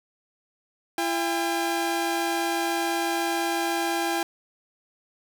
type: tone pair together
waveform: sawtooth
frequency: 338 / 804 Hz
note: E4 / G5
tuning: +43 / +44 cents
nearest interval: octave + minor third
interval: 1501 cents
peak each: -23 / -23 dBFS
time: 0.98-4.23 s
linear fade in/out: 2 ms
effects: 9-bit